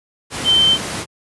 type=tone in noise; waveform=sine; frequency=3100 Hz; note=G7; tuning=20 cents flat; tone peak=-10 dBFS; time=0.44-0.78 s; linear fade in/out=50 ms; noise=pink; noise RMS=-24 dBFS; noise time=0.3-1.06 s; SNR=+11 dB; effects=high-pass 100 Hz 12 dB/octave + resampled to 24000 Hz